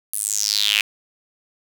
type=tone with high-pass filter sweep; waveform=sawtooth; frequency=104.1 Hz; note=G#2; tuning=5 cents sharp; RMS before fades=-21 dBFS; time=0.13-0.81 s; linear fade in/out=0 ms; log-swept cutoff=11000 to 2500 Hz; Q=5.4; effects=7-bit